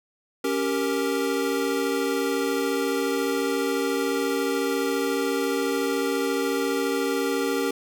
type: chord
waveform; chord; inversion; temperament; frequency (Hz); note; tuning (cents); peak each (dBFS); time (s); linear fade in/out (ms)
square; G diminished; second; equal; 277.2 / 392 / 466.2; Db4 / G4 / Bb4; 0 / 0 / 0; -28; 0.44-7.71; 5
effects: none